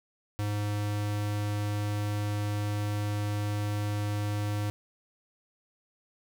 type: tone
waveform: square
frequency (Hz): 103.8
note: G#2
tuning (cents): 0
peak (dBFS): -29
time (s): 0.39-4.7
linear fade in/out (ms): 0
effects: none